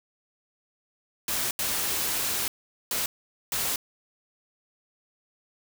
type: noise bursts at uneven times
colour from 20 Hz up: white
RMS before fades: -28 dBFS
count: 4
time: 1.28-1.51 / 1.59-2.48 / 2.91-3.06 / 3.52-3.76 s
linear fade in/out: 2 ms
effects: none